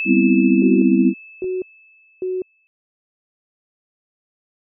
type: tone with exponential decay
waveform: sine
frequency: 2617 Hz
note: E7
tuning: 13 cents flat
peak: -20 dBFS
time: 0-2.67 s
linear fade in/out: 0 ms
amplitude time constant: 580 ms
type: chord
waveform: sine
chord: C major seventh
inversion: second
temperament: equal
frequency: 196 / 246.9 / 261.6 / 329.6 Hz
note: G3 / B3 / C4 / E4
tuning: 0 / 0 / 0 / 0 cents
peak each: -17 dBFS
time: 0.05-1.14 s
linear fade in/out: 50 ms
type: tone bursts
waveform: sine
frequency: 370 Hz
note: F#4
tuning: in tune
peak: -20 dBFS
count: 3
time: 0.62-2.42 s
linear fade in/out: 2 ms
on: 200 ms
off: 600 ms
type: click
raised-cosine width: 2 ms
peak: -26 dBFS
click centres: 1.443 s
effects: none